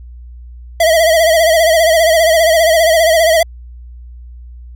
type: tone with vibrato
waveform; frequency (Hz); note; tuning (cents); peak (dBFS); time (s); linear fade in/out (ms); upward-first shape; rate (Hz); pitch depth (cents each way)
square; 652; E5; -19; -8; 0.8-3.43; 5; sine; 15; 74
effects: added 60 Hz sine -30 dBFS peak until 4.75 s